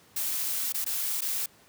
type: noise with dropouts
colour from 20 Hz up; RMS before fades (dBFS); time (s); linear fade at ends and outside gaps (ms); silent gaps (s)
blue; -30; 0.16-1.46; 5; 0.724-0.743 / 0.845-0.862 / 1.209-1.218
effects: pink hiss -58 dBFS RMS until 1.68 s + high-pass 100 Hz 12 dB/octave

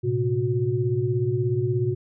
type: tone cluster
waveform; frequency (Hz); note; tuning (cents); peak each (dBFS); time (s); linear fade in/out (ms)
sine; 112.3 / 129 / 364.8; A2 / C3 / F#4; +36 / -24 / -24; -25; 0.03-1.95; 20
effects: none

